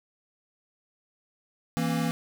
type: chord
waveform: square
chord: A# diminished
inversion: second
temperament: equal with one note detuned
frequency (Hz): 164.81 / 233.1 / 270.1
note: E3 / A#3 / C#4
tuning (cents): 0 / 0 / -45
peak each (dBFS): -29 / -30 / -33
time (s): 1.77-2.11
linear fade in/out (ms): 0
effects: none